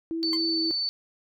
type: tone with vibrato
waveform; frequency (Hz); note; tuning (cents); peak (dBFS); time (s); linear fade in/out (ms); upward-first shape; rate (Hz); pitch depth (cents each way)
sine; 326.4; E4; -17; -27; 0.11-0.71; 0; triangle; 3.5; 18
type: tone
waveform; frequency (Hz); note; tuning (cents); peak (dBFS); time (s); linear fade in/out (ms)
sine; 4512; C#8; +30; -25; 0.23-0.89; 0
type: tone with exponential decay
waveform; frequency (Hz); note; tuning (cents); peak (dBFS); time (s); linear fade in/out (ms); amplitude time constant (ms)
20% pulse; 1046; C6; -1; -27; 0.33-0.42; 1; 18
effects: none